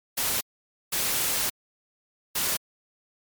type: noise bursts at uneven times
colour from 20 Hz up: white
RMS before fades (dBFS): -26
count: 3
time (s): 0.17-0.41 / 0.92-1.5 / 2.35-2.57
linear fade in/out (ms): 10
effects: MP3 96 kbps